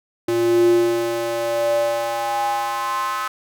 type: tone with high-pass filter sweep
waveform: square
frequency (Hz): 116.54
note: A#2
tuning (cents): 0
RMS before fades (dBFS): -20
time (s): 0.28-3.28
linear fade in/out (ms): 5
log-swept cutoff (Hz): 290 to 1200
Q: 6.5
effects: none